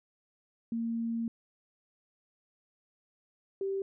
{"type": "tone pair in turn", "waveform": "sine", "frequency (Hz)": [230, 389.8], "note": ["A#3", "G4"], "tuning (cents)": [-23, -10], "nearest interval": "major sixth", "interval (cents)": 913, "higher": "second", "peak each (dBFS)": [-30, -30], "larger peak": "neither", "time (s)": [[0.72, 1.28], [3.61, 3.82]], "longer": "first", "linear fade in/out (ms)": 2, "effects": []}